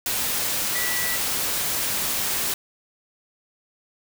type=tone in noise; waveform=sine; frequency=1958 Hz; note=B6; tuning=15 cents flat; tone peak=-28 dBFS; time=0.75-1.16 s; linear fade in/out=2 ms; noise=white; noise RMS=-25 dBFS; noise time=0.06-2.54 s; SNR=-6 dB; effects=none